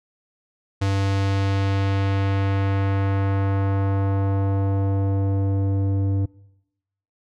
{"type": "tone with low-pass filter sweep", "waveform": "square", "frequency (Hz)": 98, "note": "G2", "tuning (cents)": 0, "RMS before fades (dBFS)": -21, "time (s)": [0.81, 6.26], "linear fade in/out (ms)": 10, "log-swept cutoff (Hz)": [6400, 340], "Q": 0.87, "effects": ["noise-tail reverb RT60 0.9 s tail -23 dB re dry"]}